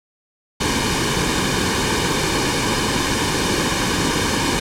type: noise with comb filter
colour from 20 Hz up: pink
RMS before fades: -19 dBFS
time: 0.6-4.6 s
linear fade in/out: 10 ms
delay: 1.5 ms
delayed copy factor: -0.65
effects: low-pass 8000 Hz 12 dB/octave